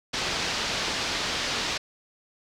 white low-pass noise, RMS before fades -29 dBFS, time 0.13-1.78 s, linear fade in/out 10 ms, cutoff 5300 Hz, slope 24 dB/octave, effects none

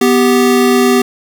square tone pair together, 246.9 / 392 Hz, B3 / G4, 0 / 0 cents, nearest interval minor sixth, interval 800 cents, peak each -11 dBFS, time 0.01-1.02 s, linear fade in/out 5 ms, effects none

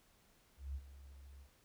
sine tone with ADSR envelope, 68.5 Hz, C#2, 20 cents flat, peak -38 dBFS, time 0.57-1.5 s, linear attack 180 ms, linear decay 53 ms, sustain -15 dB, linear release 96 ms, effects pink hiss -70 dBFS RMS until 1.64 s

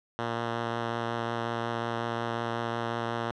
5% pulse tone with vibrato, 116.54 Hz, A#2, in tune, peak -18 dBFS, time 0.19-3.31 s, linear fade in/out 0 ms, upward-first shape sine, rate 5.5 Hz, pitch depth 11 cents each way, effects low-pass 3000 Hz 12 dB/octave

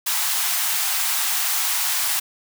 white high-pass noise, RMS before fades -22 dBFS, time 0.06-2.2 s, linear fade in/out 10 ms, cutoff 710 Hz, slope 48 dB/octave, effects none

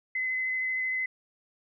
sine tone with vibrato, 2037 Hz, C7, 47 cents flat, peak -27 dBFS, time 0.15-1.06 s, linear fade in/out 5 ms, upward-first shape sine, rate 13 Hz, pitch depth 11 cents each way, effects none

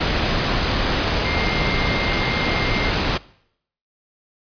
sine tone in noise, 2110 Hz, C7, 14 cents sharp, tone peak -27 dBFS, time 1.24-2.9 s, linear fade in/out 10 ms, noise pink, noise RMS -20 dBFS, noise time 0-3.18 s, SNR -10 dB, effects noise-tail reverb RT60 0.7 s tail -21 dB re dry + resampled to 11025 Hz

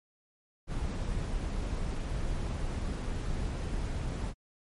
brown noise, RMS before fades -33 dBFS, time 0.67-4.34 s, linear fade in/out 50 ms, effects MP3 48 kbps

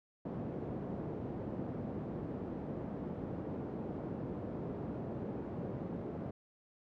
pink band-pass noise, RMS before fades -41 dBFS, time 0.25-6.31 s, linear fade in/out 5 ms, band 140 to 450 Hz, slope 12 dB/octave, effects none

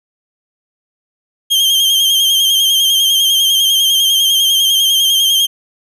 40% pulse tone with vibrato, 3184 Hz, G7, 26 cents sharp, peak -8 dBFS, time 1.5-5.47 s, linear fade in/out 20 ms, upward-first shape square, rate 10 Hz, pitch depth 32 cents each way, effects none

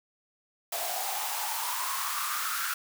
white noise with high-pass filter sweep, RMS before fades -32 dBFS, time 0.72-2.74 s, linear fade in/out 5 ms, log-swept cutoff 670 to 1400 Hz, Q 8, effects none

